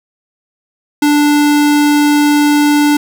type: tone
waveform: square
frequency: 293.7 Hz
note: D4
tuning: in tune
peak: -8 dBFS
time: 1.02-2.97 s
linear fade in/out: 5 ms
effects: none